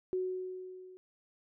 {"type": "tone with level ramp", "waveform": "sine", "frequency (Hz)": 370, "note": "F#4", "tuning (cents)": 0, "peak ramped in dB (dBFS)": [-29, -50], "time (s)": [0.13, 0.97], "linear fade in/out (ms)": 0, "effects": []}